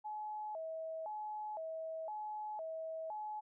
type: tone with vibrato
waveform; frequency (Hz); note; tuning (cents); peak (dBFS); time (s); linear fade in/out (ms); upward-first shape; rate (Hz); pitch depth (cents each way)
sine; 740; F#5; 0; -40; 0.04-3.41; 20; square; 0.98; 240
effects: none